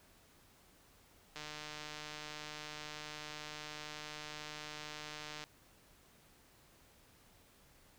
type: click train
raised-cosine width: 0.2 ms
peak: -28 dBFS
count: 617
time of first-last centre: 1.36-5.439 s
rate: 151 Hz
effects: pink hiss -65 dBFS RMS until 7.98 s